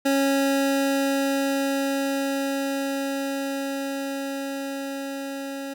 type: tone with level ramp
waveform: 25% pulse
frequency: 274.9 Hz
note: C#4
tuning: 14 cents flat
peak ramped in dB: -15 to -27 dBFS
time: 0.05-5.74 s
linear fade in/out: 10 ms
effects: none